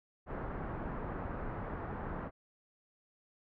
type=low-pass noise; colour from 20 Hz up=pink; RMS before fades=-40 dBFS; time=0.26-2.31 s; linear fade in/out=50 ms; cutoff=1500 Hz; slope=24 dB/octave; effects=none